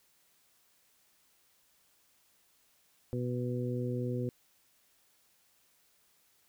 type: harmonic tone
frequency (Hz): 123.47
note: B2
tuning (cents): 0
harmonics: 1 / 2 / 3 / 4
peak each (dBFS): -34 / -37 / -39 / -40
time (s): 3.13-4.29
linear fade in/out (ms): 0
effects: white hiss -69 dBFS RMS until 6.48 s